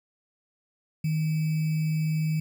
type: tone with sample-and-hold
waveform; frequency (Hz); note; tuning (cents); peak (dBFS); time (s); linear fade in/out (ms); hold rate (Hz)
sine; 156.9; D#3; +15; -23; 1.04-2.4; 5; 2450
effects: none